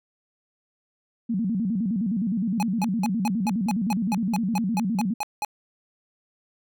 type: tone with vibrato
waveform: sine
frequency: 207.5 Hz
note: G#3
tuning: 1 cent flat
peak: -22 dBFS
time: 1.29-5.14 s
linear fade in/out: 10 ms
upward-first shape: square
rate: 9.7 Hz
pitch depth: 190 cents each way
type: tone bursts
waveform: square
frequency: 840 Hz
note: G#5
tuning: 19 cents sharp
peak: -25 dBFS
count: 14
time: 2.6-5.448 s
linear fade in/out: 0 ms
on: 27 ms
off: 190 ms
effects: none